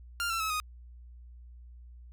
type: tone with pitch steps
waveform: sawtooth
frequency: 1396.9 / 1343.9 / 1292.9 / 1243.8 Hz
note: F6 / E6 / E6 / D#6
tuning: 0 / +33 / -34 / -1 cents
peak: -26 dBFS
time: 0.2-0.6 s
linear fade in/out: 0 ms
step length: 100 ms
effects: added 60 Hz sine -47 dBFS peak until 2.12 s